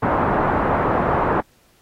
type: low-pass noise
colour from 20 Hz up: white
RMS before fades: -19 dBFS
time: 0.02-1.41 s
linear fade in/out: 10 ms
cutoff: 1200 Hz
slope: 24 dB/octave
effects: pink hiss -58 dBFS RMS until 1.81 s + AAC 48 kbps